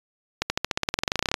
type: accelerating click train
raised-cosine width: 0.2 ms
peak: -5 dBFS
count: 20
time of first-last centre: 0.42-1.342 s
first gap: 80 ms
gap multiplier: 0.94
effects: resampled to 24000 Hz